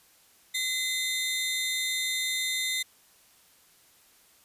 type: tone pair together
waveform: sawtooth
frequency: 2046 / 3646 Hz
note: C7 / A#7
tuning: -39 / -39 cents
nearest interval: minor seventh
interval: 1000 cents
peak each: -27 dBFS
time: 0.54-2.83 s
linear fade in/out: 10 ms
effects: white hiss -60 dBFS RMS until 4.44 s + resampled to 32000 Hz